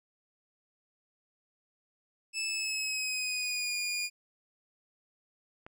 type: tone with pitch glide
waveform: 20% pulse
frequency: 2622 to 2432 Hz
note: E7 to D#7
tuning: -10 to -40 cents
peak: -26 dBFS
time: 2.33-4.1 s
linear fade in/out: 50 ms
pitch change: -130 cents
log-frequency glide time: 2.47-3.77 s
type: click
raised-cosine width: 0.5 ms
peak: -31 dBFS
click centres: 5.665 s
effects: none